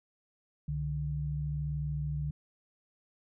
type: tone pair together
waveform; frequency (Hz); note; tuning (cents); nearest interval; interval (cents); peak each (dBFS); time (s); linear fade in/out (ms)
sine; 66.8 / 147.73; C2 / D3; +36 / +11; octave + major second; 1375; -37 / -32; 0.68-2.31; 5
effects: none